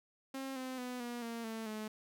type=tone with pitch steps; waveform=sawtooth; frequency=267.9 / 258.3 / 249.1 / 240.2 / 231.6 / 223.3 / 215.4 Hz; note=C4 / C4 / B3 / B3 / A#3 / A3 / A3; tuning=+41 / -22 / +15 / -48 / -11 / +26 / -37 cents; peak=-36 dBFS; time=0.34-1.88 s; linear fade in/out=5 ms; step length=220 ms; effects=none